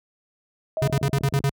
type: tone with exponential decay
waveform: sine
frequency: 636 Hz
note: D#5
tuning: 38 cents sharp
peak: -22 dBFS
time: 0.77-1.33 s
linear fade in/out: 1 ms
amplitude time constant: 120 ms
type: tone bursts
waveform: square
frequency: 138.59 Hz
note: C#3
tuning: in tune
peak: -19 dBFS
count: 7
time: 0.82-1.494 s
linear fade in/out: 2 ms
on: 56 ms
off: 47 ms
type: click train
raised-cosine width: 3 ms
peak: -19 dBFS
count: 16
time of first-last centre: 0.82-1.404 s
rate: 25.7 Hz
effects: high-pass 60 Hz 12 dB/octave